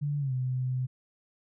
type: tone with pitch glide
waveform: sine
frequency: 145.3 to 127.96 Hz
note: D3 to C3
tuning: -18 to -38 cents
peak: -27 dBFS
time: 0.01-0.87 s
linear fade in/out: 20 ms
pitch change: -220 cents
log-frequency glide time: 0.19-0.33 s
effects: none